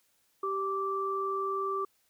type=tone pair together; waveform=sine; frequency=390 / 1168.7 Hz; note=G4 / D6; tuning=-9 / -9 cents; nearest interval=octave + perfect fifth; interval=1900 cents; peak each=-33 / -31 dBFS; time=0.43-1.85 s; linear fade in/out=5 ms; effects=white hiss -71 dBFS RMS until 2.09 s